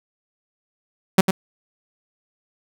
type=tone with echo; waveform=sawtooth; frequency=190 Hz; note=F#3; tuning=46 cents sharp; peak=-5 dBFS; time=1.18-1.21 s; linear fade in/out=5 ms; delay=100 ms; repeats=1; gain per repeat=-7 dB; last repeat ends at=1.31 s; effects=none